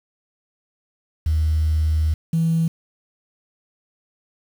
sine tone pair in turn, 78.2 / 163.99 Hz, D#2 / E3, +9 / -9 cents, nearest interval octave + minor second, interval 1282 cents, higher second, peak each -15 / -15 dBFS, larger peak neither, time 1.26-2.14 / 2.33-2.68 s, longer first, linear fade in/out 5 ms, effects tanh soft clip ceiling -12 dBFS + 7-bit

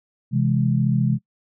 sine chord, C augmented, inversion none, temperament equal, 130.81 / 164.81 / 207.7 Hz, C3 / E3 / G#3, 0 / 0 / 0 cents, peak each -19 / -23 / -22 dBFS, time 0.31-1.19 s, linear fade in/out 50 ms, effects noise-tail reverb RT60 0.1 s tail -22 dB re dry

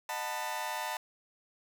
sawtooth chord, B dominant seventh, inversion first, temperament just, 617.4 / 740.8 / 889 / 987.8 Hz, D#5 / F#5 / A5 / B5, -14 / +2 / +18 / 0 cents, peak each -39 / -38 / -33 / -36 dBFS, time 0.09-0.97 s, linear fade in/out 2 ms, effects 11-bit

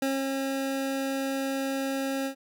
25% pulse tone with ADSR envelope, 270.5 Hz, C#4, 42 cents flat, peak -21 dBFS, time 0.02-2.35 s, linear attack 4 ms, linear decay 210 ms, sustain -3 dB, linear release 91 ms, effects none

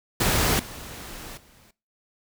pink noise with level steps, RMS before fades -22 / -39 / -55 dBFS, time 0.2-1.71 s, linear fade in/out 5 ms, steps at 0.59 / 1.37 s, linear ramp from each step 5 ms, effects noise-tail reverb RT60 0.3 s tail -21 dB re dry

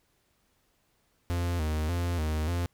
45% pulse tone with vibrato, 82.1 Hz, E2, 6 cents flat, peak -27 dBFS, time 1.3-2.66 s, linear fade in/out 0 ms, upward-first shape square, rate 1.7 Hz, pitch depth 100 cents each way, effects pink hiss -71 dBFS RMS until 2.73 s

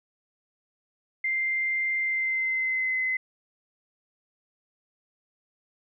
sine tone with pitch glide, 2093 to 2043 Hz, C7 to C7, 0 to -42 cents, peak -24 dBFS, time 1.24-3.17 s, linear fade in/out 5 ms, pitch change -42 cents, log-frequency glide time 1.98-2.98 s, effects none

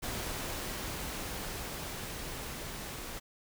pink noise with level ramp, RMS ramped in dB -37 to -42 dBFS, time 0.02-3.2 s, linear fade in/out 20 ms, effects none

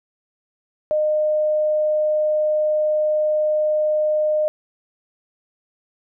sine tone, 611 Hz, D#5, 32 cents flat, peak -16 dBFS, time 0.91-4.48 s, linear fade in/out 0 ms, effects none

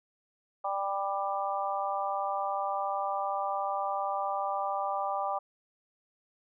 harmonic tone, 197.3 Hz, G3, 11 cents sharp, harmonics 3 / 4 / 5 / 6, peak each -36 / -32 / -37 / -35 dBFS, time 0.64-5.39 s, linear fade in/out 10 ms, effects none

